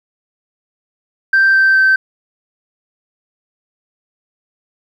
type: tone with pitch steps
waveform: sine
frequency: 1568 / 1558.1 / 1548.2 Hz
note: G6 / G6 / G6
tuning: 0 / -11 / -22 cents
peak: -6 dBFS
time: 1.33-1.96 s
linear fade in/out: 5 ms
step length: 210 ms
effects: tanh soft clip ceiling -5 dBFS + 8-bit